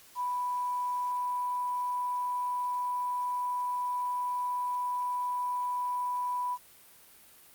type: tone with quantisation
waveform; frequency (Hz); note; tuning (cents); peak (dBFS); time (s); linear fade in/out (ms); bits
sine; 988; B5; 0; -29; 0.15-6.58; 50; 9
effects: white hiss -56 dBFS RMS until 7.54 s + Opus 48 kbps